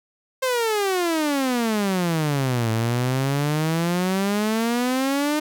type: exponential two-way sweep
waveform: sawtooth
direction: down then up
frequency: 530 to 110.7 to 306.4 Hz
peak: -16 dBFS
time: 0.42-5.4 s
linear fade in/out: 10 ms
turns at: 2.71 s
effects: none